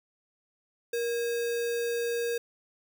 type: tone with sample-and-hold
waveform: sine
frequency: 470.9 Hz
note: A#4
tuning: 18 cents sharp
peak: -27 dBFS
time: 0.93-2.38 s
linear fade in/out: 5 ms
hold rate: 2100 Hz
effects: none